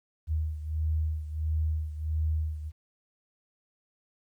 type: beating tone pair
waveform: sine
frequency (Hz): 77.78 / 79.28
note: D#2 / D#2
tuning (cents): 0 / +33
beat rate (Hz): 1.5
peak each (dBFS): -28 / -33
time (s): 0.27-2.72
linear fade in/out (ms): 50
effects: 11-bit